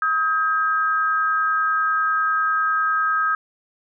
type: tone pair together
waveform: sine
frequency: 1269.9 / 1600 Hz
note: D#6 / G6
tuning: +35 / +35 cents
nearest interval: major third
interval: 400 cents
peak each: -19 / -22 dBFS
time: 0.02-3.35 s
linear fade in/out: 2 ms
effects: none